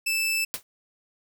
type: tone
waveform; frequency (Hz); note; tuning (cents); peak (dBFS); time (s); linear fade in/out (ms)
sawtooth; 2637; E7; 0; -20; 0.06-0.45; 10
type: noise with exponential decay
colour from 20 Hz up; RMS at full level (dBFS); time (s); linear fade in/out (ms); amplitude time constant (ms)
white; -26; 0.54-0.63; 0; 19
effects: none